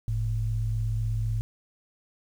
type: tone pair together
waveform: sine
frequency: 46.08 / 110 Hz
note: F#1 / A2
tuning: -6 / 0 cents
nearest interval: octave + minor third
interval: 1506 cents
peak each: -30 / -26 dBFS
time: 0.08-1.41 s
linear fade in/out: 0 ms
effects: 9-bit